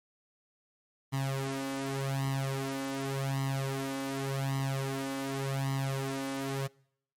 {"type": "tone with flanger", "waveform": "sawtooth", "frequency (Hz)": 135.8, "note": "C#3", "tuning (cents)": -35, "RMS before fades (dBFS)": -33, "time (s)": [1.12, 6.68], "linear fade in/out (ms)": 20, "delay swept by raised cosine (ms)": [0.99, 3.49], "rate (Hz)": 0.87, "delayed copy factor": 0.9, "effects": ["noise-tail reverb RT60 0.7 s tail -25 dB re dry", "MP3 64 kbps"]}